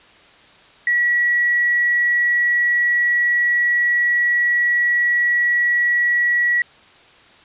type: tone with quantisation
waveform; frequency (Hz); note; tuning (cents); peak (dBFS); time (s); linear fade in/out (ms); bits
sine; 1930; B6; -40; -14; 0.87-6.62; 2; 7
effects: white hiss -48 dBFS RMS until 7.44 s + resampled to 8000 Hz